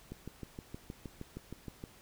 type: click train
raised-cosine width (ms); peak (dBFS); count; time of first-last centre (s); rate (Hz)
3; -29; 12; 0.12-1.839; 6.4
effects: pink hiss -59 dBFS RMS until 2.01 s